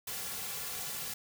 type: noise with comb filter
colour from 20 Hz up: white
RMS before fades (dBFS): -39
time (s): 0.07-1.14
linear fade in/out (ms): 5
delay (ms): 3.2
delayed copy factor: -0.9
effects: none